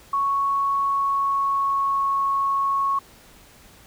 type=tone with pitch glide; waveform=sine; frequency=1108.7 to 1101.7 Hz; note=C#6 to C#6; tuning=0 to -11 cents; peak=-19 dBFS; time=0.13-2.99 s; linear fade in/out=5 ms; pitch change=-11 cents; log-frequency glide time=0.8-2.07 s; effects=pink hiss -50 dBFS RMS until 3.86 s